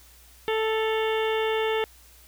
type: harmonic tone with a mistuned harmonic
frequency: 440 Hz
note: A4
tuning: in tune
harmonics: 1 / 2 / 3 / 4 / 5 / 6 / 7 / 8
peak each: -24 / -31 / -36 / -35 / -35 / -37 / -39 / -39 dBFS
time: 0.48-1.84 s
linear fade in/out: 0 ms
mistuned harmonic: 6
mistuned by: +90 cents
effects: added 60 Hz sine -54 dBFS peak until 2.27 s + white hiss -54 dBFS RMS until 2.27 s